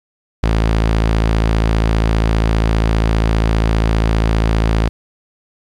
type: tone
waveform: sawtooth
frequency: 55 Hz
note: A1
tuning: in tune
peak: -8 dBFS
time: 0.43-4.89 s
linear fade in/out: 5 ms
effects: low-pass 5000 Hz 12 dB/octave + 8-bit